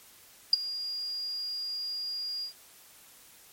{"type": "tone with ADSR envelope", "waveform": "sine", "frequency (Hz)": 4832, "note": "D8", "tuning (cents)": 48, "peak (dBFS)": -13, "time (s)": [0.53, 2.53], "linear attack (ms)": 3, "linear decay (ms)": 15, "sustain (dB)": -19, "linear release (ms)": 96, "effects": ["white hiss -55 dBFS RMS until 3.52 s", "MP3 64 kbps"]}